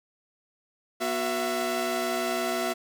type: tone cluster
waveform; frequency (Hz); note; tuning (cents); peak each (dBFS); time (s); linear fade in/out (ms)
sawtooth; 243.1 / 367.5 / 669; B3 / F#4 / E5; -27 / -12 / +25; -30 / -27 / -25; 1-2.74; 20
effects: none